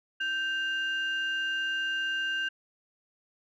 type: tone pair together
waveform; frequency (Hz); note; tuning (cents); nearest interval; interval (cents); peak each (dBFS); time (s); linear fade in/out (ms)
sine; 1561.2 / 2810; G6 / F7; -8 / +10; minor seventh; 1018; -28 / -32; 0.2-2.49; 10
effects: tanh soft clip ceiling -23 dBFS